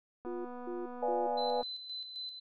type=click train; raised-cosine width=1 ms; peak=-33 dBFS; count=340; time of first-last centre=0.25-1.628 s; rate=246 Hz
type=tone bursts; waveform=sine; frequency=353.3 Hz; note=F4; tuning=20 cents sharp; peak=-37 dBFS; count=3; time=0.26-1.27 s; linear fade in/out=5 ms; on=190 ms; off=220 ms
type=chord; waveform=sine; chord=B diminished seventh; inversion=none; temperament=equal; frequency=493.9 / 587.3 / 698.5 / 830.6 Hz; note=B4 / D5 / F5 / Ab5; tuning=0 / 0 / 0 / 0 cents; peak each=-34 / -38 / -38 / -34 dBFS; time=1.02-1.62 s; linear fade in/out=10 ms
type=tone with tremolo; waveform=sine; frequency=4031 Hz; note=B7; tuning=35 cents sharp; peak=-38 dBFS; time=1.37-2.4 s; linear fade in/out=10 ms; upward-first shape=square; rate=3.8 Hz; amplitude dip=50%
effects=none